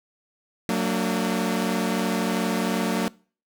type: chord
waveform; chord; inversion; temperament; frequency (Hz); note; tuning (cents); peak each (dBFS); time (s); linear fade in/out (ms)
sawtooth; Gb augmented; none; equal with one note detuned; 185 / 227.9 / 293.7; Gb3 / Bb3 / D4; 0 / -39 / 0; -22 / -21 / -26; 0.69-3.08; 0
effects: noise-tail reverb RT60 0.4 s tail -23 dB re dry